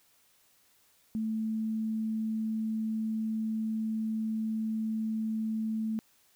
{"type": "tone", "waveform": "sine", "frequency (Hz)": 220, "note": "A3", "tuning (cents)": 0, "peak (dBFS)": -29, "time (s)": [1.15, 5.99], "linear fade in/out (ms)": 0, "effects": ["white hiss -66 dBFS RMS until 6.35 s"]}